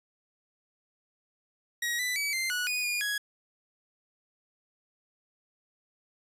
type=tone with pitch steps; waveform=sawtooth; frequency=1899 / 1991 / 2285 / 2087 / 1468 / 2473 / 2434 / 1667 Hz; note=A#6 / B6 / D7 / C7 / F#6 / D#7 / D#7 / G#6; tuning=+32 / +14 / -48 / -5 / -14 / -11 / -39 / +6 cents; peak=-25 dBFS; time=1.82-3.18 s; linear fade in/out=5 ms; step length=170 ms; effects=resampled to 32000 Hz